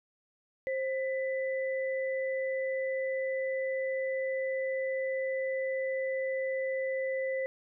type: tone pair together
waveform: sine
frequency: 528 / 1993.5 Hz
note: C5 / B6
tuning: +16 / +16 cents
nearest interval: octave + major seventh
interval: 2300 cents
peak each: -30 / -38 dBFS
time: 0.67-7.46 s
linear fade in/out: 0 ms
effects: none